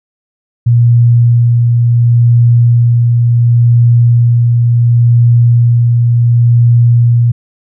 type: tone with tremolo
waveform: sine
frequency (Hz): 118.9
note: A#2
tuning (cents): +35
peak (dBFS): -3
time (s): 0.66-7.32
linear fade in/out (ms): 10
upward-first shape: sine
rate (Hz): 0.7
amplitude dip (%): 25
effects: none